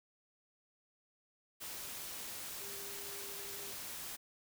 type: tone in noise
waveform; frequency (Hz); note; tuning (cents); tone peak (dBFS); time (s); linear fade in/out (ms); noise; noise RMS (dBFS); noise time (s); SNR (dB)
sine; 400; G4; +35; -53; 2.6-3.73; 20; white; -45; 1.6-4.17; -11
effects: none